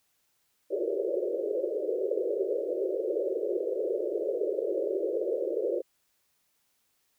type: band-pass noise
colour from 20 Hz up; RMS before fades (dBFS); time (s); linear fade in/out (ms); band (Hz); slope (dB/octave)
pink; -30; 0.7-5.82; 20; 350 to 580; 96
effects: white hiss -73 dBFS RMS until 7.18 s